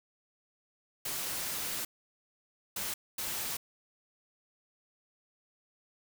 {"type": "noise bursts at uneven times", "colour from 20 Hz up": "white", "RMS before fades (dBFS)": -36, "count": 3, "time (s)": [[1.05, 1.85], [2.76, 2.94], [3.18, 3.57]], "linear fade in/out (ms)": 5, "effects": []}